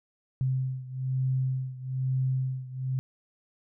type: beating tone pair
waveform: sine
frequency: 130.2 / 131.3 Hz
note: C3 / C3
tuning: -8 / +6 cents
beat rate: 1.1 Hz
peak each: -28 / -31 dBFS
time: 0.41-2.99 s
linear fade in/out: 0 ms
effects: none